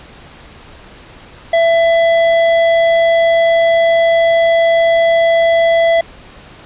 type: tone with hard clipping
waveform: sine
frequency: 667 Hz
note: E5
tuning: 20 cents sharp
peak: -10 dBFS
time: 1.53-6.01 s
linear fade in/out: 5 ms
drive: 10 dB
effects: pink hiss -38 dBFS RMS until 6.65 s + resampled to 8000 Hz